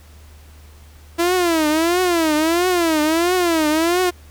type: tone with vibrato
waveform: sawtooth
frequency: 333.2 Hz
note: E4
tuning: 19 cents sharp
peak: -11 dBFS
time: 1.18-4.11 s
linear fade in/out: 20 ms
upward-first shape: triangle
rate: 1.5 Hz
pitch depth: 190 cents each way
effects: added 75 Hz sine -41 dBFS peak until 4.3 s + pink hiss -50 dBFS RMS until 4.3 s